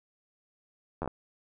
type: slowing click train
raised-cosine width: 1 ms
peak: -19 dBFS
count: 5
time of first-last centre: 1.02-1.077 s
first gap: 11 ms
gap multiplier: 1.17
effects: none